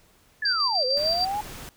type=linear two-way sweep; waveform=sine; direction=down then up; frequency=1760 to 493.9 to 853 Hz; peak=-25 dBFS; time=0.42-1.41 s; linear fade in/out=5 ms; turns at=0.85 s
type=tone with tremolo; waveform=sine; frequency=4699 Hz; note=D8; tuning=in tune; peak=-21 dBFS; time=0.45-1.25 s; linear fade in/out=5 ms; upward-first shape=square; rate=6.6 Hz; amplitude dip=40%
type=noise; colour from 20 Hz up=pink; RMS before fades=-40 dBFS; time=0.97-1.69 s; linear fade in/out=0 ms
effects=pink hiss -59 dBFS RMS until 1.76 s